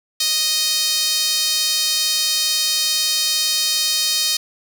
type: tone with high-pass filter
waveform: sawtooth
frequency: 622.3 Hz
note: D#5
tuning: in tune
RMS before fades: -19 dBFS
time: 0.2-4.37 s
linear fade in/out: 5 ms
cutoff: 4300 Hz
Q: 2.2
effects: none